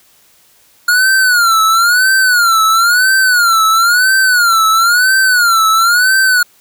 square tone with vibrato, 1424 Hz, F6, 33 cents sharp, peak -8 dBFS, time 0.88-6.43 s, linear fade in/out 5 ms, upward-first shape sine, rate 0.99 Hz, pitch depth 150 cents each way, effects white hiss -49 dBFS RMS until 6.6 s

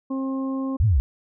harmonic tone, 266.8 Hz, C4, 34 cents sharp, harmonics 1 / 2 / 3 / 4, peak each -24 / -35 / -45 / -37 dBFS, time 0.1-0.77 s, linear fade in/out 10 ms
sine linear two-way sweep, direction up then down, 55 to 117.2 to 55 Hz, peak -15 dBFS, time 0.8-1 s, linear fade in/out 0 ms, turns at 0.85 s
effects none

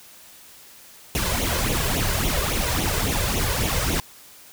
pink noise with flanger, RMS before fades -23 dBFS, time 1.15-4 s, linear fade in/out 0 ms, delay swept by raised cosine 0.3 to 2 ms, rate 3.6 Hz, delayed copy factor +0.7, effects white hiss -47 dBFS RMS until 4.52 s

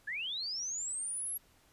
sine linear sweep, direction up, 1625 to 11450 Hz, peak -35 dBFS, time 0.07-1.38 s, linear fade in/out 10 ms, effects pink hiss -66 dBFS RMS until 1.72 s + resampled to 32000 Hz

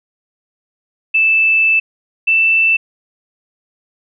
sine tone pair in turn, 2637 / 2658 Hz, E7 / E7, 0 / +14 cents, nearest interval unison, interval 14 cents, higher second, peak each -9 dBFS, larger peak neither, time 1.14-1.8 / 2.27-2.77 s, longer first, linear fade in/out 10 ms, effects none

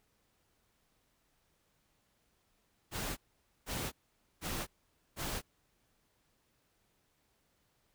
pink noise bursts, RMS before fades -38 dBFS, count 4, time 2.91-5.42 s, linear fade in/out 50 ms, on 260 ms, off 490 ms, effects pink hiss -75 dBFS RMS until 7.94 s

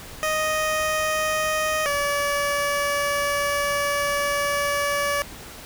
15% pulse tone pair in turn, 622.3 / 573.4 Hz, D#5 / D5, 0 / -42 cents, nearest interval minor second, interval 142 cents, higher first, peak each -15 dBFS, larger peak neither, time 0.23-1.86 / 1.86-5.22 s, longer second, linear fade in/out 0 ms, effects added 60 Hz sine -50 dBFS peak until 5.65 s + pink hiss -40 dBFS RMS until 5.65 s

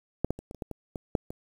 clicks, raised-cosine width 2 ms, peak -11 / -14 / -27 / -26 / -30 / -20 / -23 / -21 / -10 / -24 dBFS, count 10, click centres 0.246 / 0.306 / 0.39 / 0.511 / 0.547 / 0.622 / 0.713 / 0.958 / 1.152 / 1.305 s, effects 8-bit

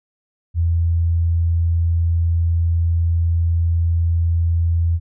sine tone, 84 Hz, E2, 33 cents sharp, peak -14 dBFS, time 0.54-5 s, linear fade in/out 50 ms, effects none

